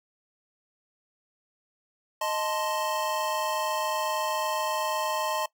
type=chord; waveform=square; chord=A diminished; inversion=second; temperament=equal; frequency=622.3 / 880 / 1046.5 Hz; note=Eb5 / A5 / C6; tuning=0 / 0 / 0 cents; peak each=-32 dBFS; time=2.21-5.46 s; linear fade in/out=5 ms; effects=noise-tail reverb RT60 0.1 s tail -20 dB re dry